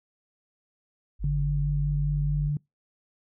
sine tone, 50.2 Hz, G1, 42 cents sharp, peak -27 dBFS, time 1.19-2.52 s, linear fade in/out 50 ms
sine tone with pitch glide, 144.6 to 146.96 Hz, D3 to D3, -27 to +2 cents, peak -24 dBFS, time 1.24-2.57 s, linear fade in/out 2 ms, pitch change +29 cents, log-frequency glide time 1.37-2.45 s
effects noise-tail reverb RT60 0.2 s tail -26 dB re dry

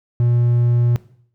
triangle tone, 120 Hz, B2, 49 cents flat, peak -11 dBFS, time 0.2-0.96 s, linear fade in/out 0 ms, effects noise-tail reverb RT60 0.6 s tail -18 dB re dry

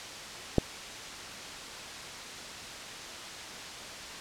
click, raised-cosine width 2 ms, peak -8 dBFS, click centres 0.583 s, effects white hiss -41 dBFS RMS until 4.2 s + low-pass 6000 Hz 12 dB/octave

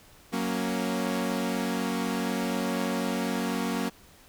sawtooth chord, F# major, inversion none, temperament equal, 185 / 233.1 / 277.2 Hz, F#3 / A#3 / C#4, 0 / 0 / 0 cents, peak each -28 / -26 / -29 dBFS, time 0.32-3.9 s, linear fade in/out 20 ms, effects pink hiss -55 dBFS RMS until 4.28 s

